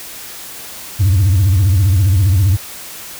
sine tone with vibrato, 95 Hz, F#2, 46 cents sharp, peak -6 dBFS, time 0.99-2.57 s, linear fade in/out 20 ms, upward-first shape sine, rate 15 Hz, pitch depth 190 cents each way, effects tanh soft clip ceiling -7 dBFS + white hiss -31 dBFS RMS until 3.19 s

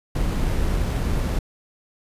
brown noise with sample-and-hold, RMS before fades -22 dBFS, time 0.15-1.39 s, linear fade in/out 5 ms, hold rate 11025 Hz, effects resampled to 32000 Hz

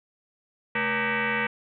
sine tone with frequency modulation, 217.1 Hz, A3, 23 cents flat, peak -23 dBFS, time 0.75-1.47 s, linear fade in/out 5 ms, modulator 349 Hz, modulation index 6.7, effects none

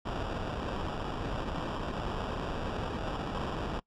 pink noise with sample-and-hold, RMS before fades -35 dBFS, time 0.05-3.8 s, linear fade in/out 10 ms, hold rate 2100 Hz, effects noise-tail reverb RT60 0.1 s tail -23 dB re dry + low-pass 4000 Hz 12 dB/octave

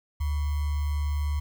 sine tone with sample-and-hold, 73.42 Hz, D2, in tune, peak -24 dBFS, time 0.2-1.4 s, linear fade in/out 10 ms, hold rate 1050 Hz, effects none

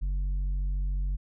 sine tone with tanh clipping, 47 Hz, F#1, 28 cents sharp, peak -27 dBFS, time 0.01-1.17 s, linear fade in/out 20 ms, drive 5 dB, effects none

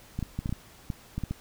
clicks, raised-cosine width 5 ms, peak -18 dBFS, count 10, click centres 0.19 / 0.227 / 0.39 / 0.459 / 0.493 / 0.526 / 0.902 / 1.18 / 1.237 / 1.31 s, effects pink hiss -53 dBFS RMS until 1.4 s

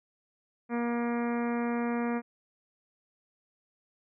harmonic tone, 237.2 Hz, A#3, 30 cents sharp, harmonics 1 / 2 / 3 / 4 / 5 / 6 / 7 / 8 / 9 / 10, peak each -29 / -35 / -39 / -41 / -43 / -45 / -46 / -47 / -48 / -49 dBFS, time 0.69-2.22 s, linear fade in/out 50 ms, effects none

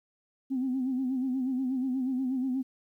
sine tone with vibrato, 259 Hz, C4, 17 cents flat, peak -26 dBFS, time 0.5-2.63 s, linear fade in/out 20 ms, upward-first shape sine, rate 8.3 Hz, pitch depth 70 cents each way, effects tanh soft clip ceiling -22 dBFS + 11-bit

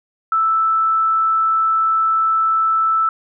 sine tone, 1318.5 Hz, E6, in tune, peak -13 dBFS, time 0.32-3.09 s, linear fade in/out 2 ms, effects none

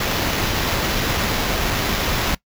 pink noise with sample-and-hold, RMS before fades -21 dBFS, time 0-2.35 s, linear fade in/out 5 ms, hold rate 8820 Hz, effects noise-tail reverb RT60 0.1 s tail -21 dB re dry

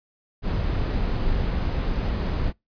brown noise, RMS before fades -24 dBFS, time 0.42-2.53 s, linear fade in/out 50 ms, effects noise-tail reverb RT60 0.2 s tail -26 dB re dry + resampled to 11025 Hz

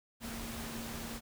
sine tone in noise, 230 Hz, A#3, 23 cents flat, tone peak -44 dBFS, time 0.2-1.21 s, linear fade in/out 50 ms, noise pink, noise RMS -43 dBFS, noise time 0.2-1.21 s, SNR -4 dB, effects none

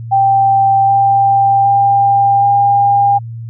sine tone with pitch steps, 784 / 790.4 / 796.8 / 803.3 Hz, G5 / G5 / G5 / G5, 0 / +14 / +28 / +42 cents, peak -7 dBFS, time 0.11-3.19 s, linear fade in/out 20 ms, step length 770 ms, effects added 115 Hz sine -23 dBFS peak until 3.49 s

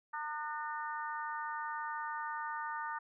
harmonic tone with a mistuned harmonic, 303.4 Hz, D#4, 44 cents flat, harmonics 3 / 4 / 5 / 6, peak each -40 / -42 / -44 / -46 dBFS, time 0.13-2.99 s, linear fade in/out 10 ms, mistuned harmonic 5, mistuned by -42 cents, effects none

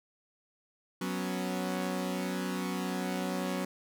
sawtooth chord, F# suspended fourth, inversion none, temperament equal, 185 / 246.9 / 277.2 Hz, F#3 / B3 / C#4, 0 / 0 / 0 cents, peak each -30 / -34 / -34 dBFS, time 1.01-3.65 s, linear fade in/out 5 ms, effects none

